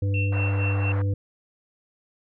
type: harmonic tone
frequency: 99 Hz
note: G2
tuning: 18 cents sharp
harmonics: 1 / 3 / 5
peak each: -21 / -35 / -36 dBFS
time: 0.02-1.14 s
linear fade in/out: 5 ms
type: tone with tremolo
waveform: sine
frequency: 2700 Hz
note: E7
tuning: 41 cents sharp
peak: -27 dBFS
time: 0.14-0.92 s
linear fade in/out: 2 ms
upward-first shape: sine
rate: 4.3 Hz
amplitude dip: 80%
type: band-pass noise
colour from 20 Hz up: pink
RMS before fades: -38 dBFS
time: 0.32-1.02 s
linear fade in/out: 5 ms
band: 510 to 1700 Hz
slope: 24 dB/octave
effects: none